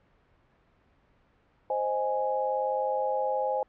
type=chord; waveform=sine; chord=Ab major; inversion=first; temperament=equal; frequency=523.3 / 622.3 / 830.6 Hz; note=C5 / Eb5 / Ab5; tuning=0 / 0 / 0 cents; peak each=-29 / -33 / -29 dBFS; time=1.7-3.63 s; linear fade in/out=2 ms; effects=pink hiss -65 dBFS RMS until 3.68 s + low-pass 2000 Hz 12 dB/octave